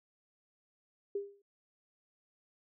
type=tone with exponential decay; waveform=sine; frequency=401.7 Hz; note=G4; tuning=42 cents sharp; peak=-30 dBFS; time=1.15-1.42 s; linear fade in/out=5 ms; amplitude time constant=58 ms; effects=none